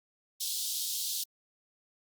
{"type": "high-pass noise", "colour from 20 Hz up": "pink", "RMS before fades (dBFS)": -34, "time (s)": [0.4, 1.24], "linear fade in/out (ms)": 10, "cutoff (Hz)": 3400, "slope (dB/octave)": 48, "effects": ["Opus 48 kbps"]}